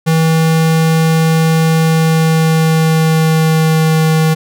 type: tone with pitch glide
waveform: square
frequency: 161.3 to 158.8 Hz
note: E3 to D#3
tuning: -37 to +36 cents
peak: -9 dBFS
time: 0.06-4.35 s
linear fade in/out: 20 ms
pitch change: -27 cents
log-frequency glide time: 1.79-4.07 s
effects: none